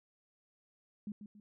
sine tone with echo, 207.7 Hz, G#3, in tune, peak -38 dBFS, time 1.07-1.12 s, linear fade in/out 2 ms, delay 140 ms, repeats 2, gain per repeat -8 dB, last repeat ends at 1.4 s, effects none

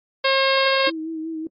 harmonic tone, 538 Hz, C5, 48 cents sharp, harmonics 1 / 2 / 3 / 4 / 5 / 6 / 7 / 8 / 9, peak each -20 / -23 / -25 / -26 / -27 / -28 / -28 / -29 / -30 dBFS, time 0.24-0.9 s, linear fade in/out 10 ms
sine tone with vibrato, 320.6 Hz, E4, 48 cents flat, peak -26 dBFS, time 0.87-1.47 s, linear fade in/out 2 ms, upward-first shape sine, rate 5.3 Hz, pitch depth 35 cents each way
effects AAC 32 kbps

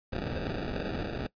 white noise with sample-and-hold, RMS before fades -34 dBFS, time 0.12-1.27 s, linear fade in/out 10 ms, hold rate 1050 Hz, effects noise-tail reverb RT60 0.1 s tail -20 dB re dry + resampled to 11025 Hz

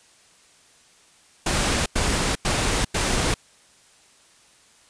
pink noise bursts, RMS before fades -22 dBFS, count 4, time 1.46-3.342 s, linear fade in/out 5 ms, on 400 ms, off 94 ms, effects white hiss -55 dBFS RMS until 4.89 s + resampled to 22050 Hz

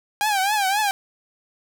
sawtooth tone with vibrato, 806 Hz, G5, 48 cents sharp, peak -15 dBFS, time 0.21-0.91 s, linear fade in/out 0 ms, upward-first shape triangle, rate 3.8 Hz, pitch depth 140 cents each way, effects none

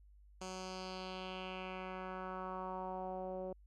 10% pulse tone with low-pass filter sweep, 186.2 Hz, F#3, 11 cents sharp, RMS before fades -44 dBFS, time 0.41-3.53 s, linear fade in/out 5 ms, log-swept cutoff 7000 to 520 Hz, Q 2.6, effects added 50 Hz sine -59 dBFS peak until 3.66 s

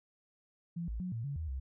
sine tone with pitch steps, 170 / 55.7 / 181.8 / 114.4 / 141.1 / 79.7 / 66.1 Hz, F3 / A1 / F#3 / A#2 / C#3 / D#2 / C2, -46 / +22 / -30 / -32 / +31 / +42 / +18 cents, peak -35 dBFS, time 0.76-1.6 s, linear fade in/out 10 ms, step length 120 ms, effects none

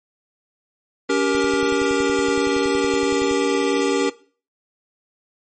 square chord, G diminished, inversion second, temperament just, 282.2 / 392 / 470.4 Hz, Db4 / G4 / Bb4, +31 / 0 / +16 cents, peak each -22 dBFS, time 1.09-4.1 s, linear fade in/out 10 ms
click train, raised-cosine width 5 ms, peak -25 dBFS, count 22, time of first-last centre 1.35-3.313 s, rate 10.7 Hz
effects noise-tail reverb RT60 0.4 s tail -18 dB re dry + MP3 32 kbps

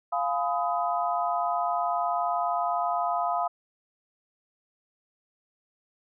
sine chord, F half-diminished seventh, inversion none, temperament just, 698.5 / 838.1 / 1005.8 / 1257.2 Hz, F5 / Ab5 / Cb6 / Eb6, 0 / +16 / +31 / +18 cents, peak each -27 / -33 / -31 / -31 dBFS, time 0.12-3.48 s, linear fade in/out 10 ms, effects none

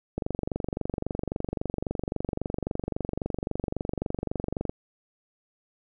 click train, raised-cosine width 2 ms, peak -15 dBFS, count 108, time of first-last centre 0.18-4.695 s, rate 23.7 Hz, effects none

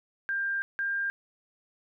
sine tone pair in turn, 1593 / 1598.8 Hz, G6 / G6, +27 / +34 cents, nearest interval unison, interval 7 cents, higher second, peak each -27 dBFS, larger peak neither, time 0.29-0.62 / 0.79-1.1 s, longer first, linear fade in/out 0 ms, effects none

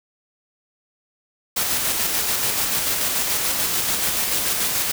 white noise with tremolo, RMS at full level -21 dBFS, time 1.56-4.92 s, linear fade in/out 10 ms, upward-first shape square, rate 6.9 Hz, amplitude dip 25%, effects none

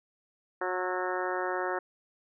harmonic tone with a mistuned harmonic, 182.6 Hz, F#3, 23 cents flat, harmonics 2 / 3 / 4 / 5 / 6 / 7 / 8 / 9 / 10, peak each -34 / -36 / -37 / -38 / -39 / -39 / -40 / -41 / -41 dBFS, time 0.61-1.79 s, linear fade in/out 5 ms, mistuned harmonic 7, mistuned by +42 cents, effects none

